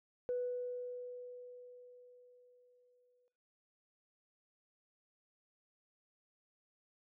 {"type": "tone with exponential decay", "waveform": "sine", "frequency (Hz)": 493.9, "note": "B4", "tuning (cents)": 0, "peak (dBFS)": -32, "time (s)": [0.29, 3.28], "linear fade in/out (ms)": 0, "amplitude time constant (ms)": 650, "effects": ["noise-tail reverb RT60 1.0 s tail -21 dB re dry", "tanh soft clip ceiling -29 dBFS"]}